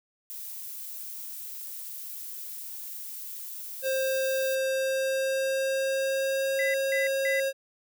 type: noise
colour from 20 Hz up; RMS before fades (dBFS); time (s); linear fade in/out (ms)
violet; -39; 0.3-4.55; 0
type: tone with pitch glide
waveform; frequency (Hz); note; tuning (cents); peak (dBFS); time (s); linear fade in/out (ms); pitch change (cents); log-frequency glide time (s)
square; 530 to 541.1; C5 to C#5; +22 to -42; -26; 3.82-7.53; 50; +36; 4.66-6.72
type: tone bursts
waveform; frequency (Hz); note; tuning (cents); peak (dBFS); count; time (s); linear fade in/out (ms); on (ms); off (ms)
sine; 1999; B6; +20; -27; 3; 6.59-7.4; 2; 150; 180
effects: none